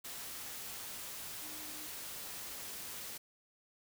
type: tone in noise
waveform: sine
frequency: 306.1 Hz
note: D#4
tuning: 28 cents flat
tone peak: -55 dBFS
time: 1.42-1.87 s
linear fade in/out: 10 ms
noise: white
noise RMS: -45 dBFS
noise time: 0.04-3.18 s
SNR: -13 dB
effects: none